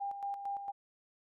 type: tone with tremolo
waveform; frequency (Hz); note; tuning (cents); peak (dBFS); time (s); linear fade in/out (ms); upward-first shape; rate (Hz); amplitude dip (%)
sine; 800; G5; +35; -34; 0-0.72; 20; square; 4.4; 55
effects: none